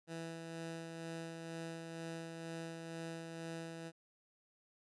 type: tone with tremolo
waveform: 15% pulse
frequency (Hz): 164.81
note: E3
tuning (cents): 0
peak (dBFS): -36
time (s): 0.07-3.92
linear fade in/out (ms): 50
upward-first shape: sine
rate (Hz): 2.1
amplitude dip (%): 35
effects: resampled to 24000 Hz